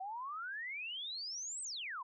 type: exponential two-way sweep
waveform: sine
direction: up then down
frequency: 737 to 8360 to 945 Hz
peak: -40 dBFS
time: 0-2.03 s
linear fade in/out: 10 ms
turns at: 1.62 s
effects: none